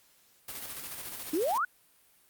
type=noise with tremolo; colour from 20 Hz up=white; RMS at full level=-39 dBFS; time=0.48-1.58 s; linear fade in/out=5 ms; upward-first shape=square; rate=14 Hz; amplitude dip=35%
type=exponential sweep; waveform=sine; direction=up; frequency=288.6 to 1536 Hz; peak=-26 dBFS; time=1.33-1.65 s; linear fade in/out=5 ms
effects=white hiss -64 dBFS RMS until 2.29 s + Opus 48 kbps